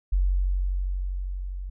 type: tone with level ramp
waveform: sine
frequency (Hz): 46.25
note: F#1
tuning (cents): 0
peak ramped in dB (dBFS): -18 to -31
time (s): 0.12-1.7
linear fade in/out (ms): 10
effects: none